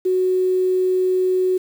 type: tone with quantisation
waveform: sine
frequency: 370 Hz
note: F#4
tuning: in tune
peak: -15 dBFS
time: 0.05-1.58 s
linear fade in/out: 10 ms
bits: 7
effects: none

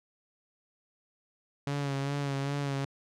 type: tone with vibrato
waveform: sawtooth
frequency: 140.2 Hz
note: C#3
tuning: 20 cents sharp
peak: -26 dBFS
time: 1.67-2.85 s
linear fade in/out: 2 ms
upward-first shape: sine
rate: 2.5 Hz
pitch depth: 37 cents each way
effects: low-pass 7000 Hz 12 dB/octave

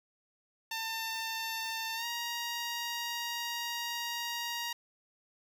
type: tone with pitch glide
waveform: 10% pulse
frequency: 898 to 943.7 Hz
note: A5 to A#5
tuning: +35 to +21 cents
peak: -26 dBFS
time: 0.71-4.73 s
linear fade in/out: 5 ms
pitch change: +86 cents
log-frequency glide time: 1.95-2.06 s
effects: none

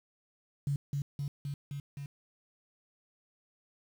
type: tone with echo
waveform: sine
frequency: 141.5 Hz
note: C#3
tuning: 36 cents sharp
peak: -28 dBFS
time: 0.67-0.76 s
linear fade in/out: 2 ms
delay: 260 ms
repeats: 5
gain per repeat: -2 dB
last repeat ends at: 2.06 s
effects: 9-bit

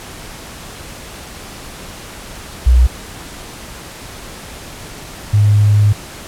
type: tone pair in turn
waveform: sine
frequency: 61.74 / 103.83 Hz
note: B1 / G#2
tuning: 0 / 0 cents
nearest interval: major sixth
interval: 900 cents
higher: second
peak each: -5 / -7 dBFS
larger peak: first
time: 2.66-2.87 / 5.33-5.93 s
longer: second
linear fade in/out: 10 ms
effects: pink hiss -32 dBFS RMS until 6.27 s + low-pass 12000 Hz 12 dB/octave

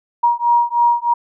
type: beating tone pair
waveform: sine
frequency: 948 / 951.2 Hz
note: A#5 / A#5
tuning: +29 / +35 cents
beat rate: 3.2 Hz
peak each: -15 dBFS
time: 0.23-1.14 s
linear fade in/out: 10 ms
effects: none

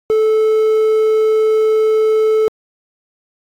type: tone with quantisation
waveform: triangle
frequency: 436.3 Hz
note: A4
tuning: 15 cents flat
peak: -8 dBFS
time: 0.1-2.48 s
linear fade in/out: 0 ms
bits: 6
effects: AAC 64 kbps

